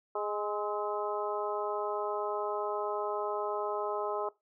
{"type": "harmonic tone with a mistuned harmonic", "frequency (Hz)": 207.7, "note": "G#3", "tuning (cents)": 0, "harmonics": [2, 3, 4, 5, 6], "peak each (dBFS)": [-35, -37, -38, -39, -40], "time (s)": [0.15, 4.29], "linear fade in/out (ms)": 5, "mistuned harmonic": 6, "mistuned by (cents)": 48, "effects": ["noise-tail reverb RT60 0.2 s tail -20 dB re dry"]}